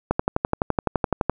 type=click train; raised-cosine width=1 ms; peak=-5 dBFS; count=15; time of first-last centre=0.11-1.296 s; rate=11.8 Hz; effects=none